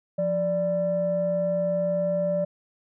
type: tone pair together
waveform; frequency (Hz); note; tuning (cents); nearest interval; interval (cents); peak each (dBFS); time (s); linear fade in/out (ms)
sine; 174.61 / 587.3; F3 / D5; 0 / 0; octave + major sixth; 2100; -28 / -22; 0.18-2.45; 10
effects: tanh soft clip ceiling -16 dBFS